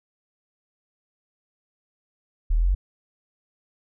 sine linear sweep, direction up, 36.71 to 49 Hz, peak -17 dBFS, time 2.5-2.75 s, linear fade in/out 10 ms, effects none

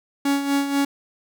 45% pulse tone with tremolo, 280 Hz, C#4, 18 cents sharp, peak -17 dBFS, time 0.25-0.85 s, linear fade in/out 5 ms, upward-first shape sine, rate 4.1 Hz, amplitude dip 60%, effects none

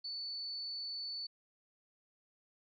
sine tone, 4478 Hz, C#8, 17 cents sharp, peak -39 dBFS, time 0.04-1.27 s, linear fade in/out 10 ms, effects none

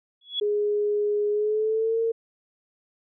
sine tone with exponential growth, 3372 Hz, G#7, 26 cents sharp, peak -21 dBFS, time 0.21-0.4 s, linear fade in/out 5 ms, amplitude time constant 40 ms
sine tone with pitch glide, 415.3 to 455.5 Hz, G#4 to A#4, 0 to -40 cents, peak -21 dBFS, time 0.41-2.12 s, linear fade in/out 10 ms, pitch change +160 cents, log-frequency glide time 1.31-1.99 s
effects none

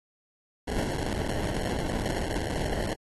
pink noise with sample-and-hold, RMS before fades -30 dBFS, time 0.67-2.94 s, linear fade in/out 10 ms, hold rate 1225 Hz, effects AAC 32 kbps

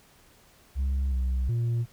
sine tone with pitch steps, 67.3 / 63.9 / 117.6 Hz, C2 / C2 / A#2, +49 / -40 / +16 cents, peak -21 dBFS, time 0.75-1.86 s, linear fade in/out 50 ms, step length 370 ms, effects tanh soft clip ceiling -23 dBFS + pink hiss -58 dBFS RMS until 1.92 s

